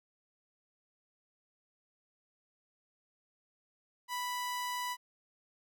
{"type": "tone", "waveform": "sawtooth", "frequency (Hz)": 987.8, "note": "B5", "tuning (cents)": 0, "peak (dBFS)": -31, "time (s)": [4.08, 4.97], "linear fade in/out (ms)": 50, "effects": []}